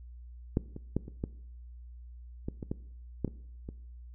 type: clicks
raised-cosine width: 3 ms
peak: -13 / -27 / -15 / -30 / -19 / -21 / -24 / -19 / -16 / -25 / -27 dBFS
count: 11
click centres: 0.571 / 0.764 / 0.966 / 1.081 / 1.239 / 2.485 / 2.628 / 2.715 / 3.247 / 3.278 / 3.689 s
effects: noise-tail reverb RT60 0.7 s tail -20 dB re dry + added 60 Hz sine -45 dBFS peak until 4.14 s